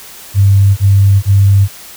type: tone bursts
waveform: sine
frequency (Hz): 98.9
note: G2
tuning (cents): +16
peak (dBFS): -4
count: 3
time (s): 0.34-1.682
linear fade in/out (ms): 50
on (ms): 430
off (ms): 26
effects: white hiss -33 dBFS RMS until 1.96 s